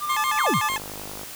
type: tone with tremolo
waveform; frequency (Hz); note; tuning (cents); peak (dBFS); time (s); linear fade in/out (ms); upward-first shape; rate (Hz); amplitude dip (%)
triangle; 1194; D6; +28; -19; 0-0.71; 50; triangle; 11; 60
type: tone with vibrato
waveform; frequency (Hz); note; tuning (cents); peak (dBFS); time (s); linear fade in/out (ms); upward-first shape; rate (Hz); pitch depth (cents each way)
20% pulse; 959; A#5; +49; -19; 0.09-0.78; 10; square; 6.7; 180
type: exponential sweep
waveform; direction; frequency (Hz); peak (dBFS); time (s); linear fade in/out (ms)
sine; down; 3004 to 82.3; -21; 0.36-0.61; 50
type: click train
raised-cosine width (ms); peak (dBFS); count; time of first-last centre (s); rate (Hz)
1; -23; 28; 0.7-1.234; 50.6
effects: white hiss -38 dBFS RMS until 1.35 s